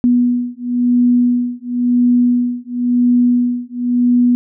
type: beating tone pair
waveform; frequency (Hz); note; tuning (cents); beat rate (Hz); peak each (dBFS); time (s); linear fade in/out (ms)
sine; 243.8 / 244.76; B3 / B3; -22 / -15; 0.96; -14; 0.04-4.35; 0
effects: none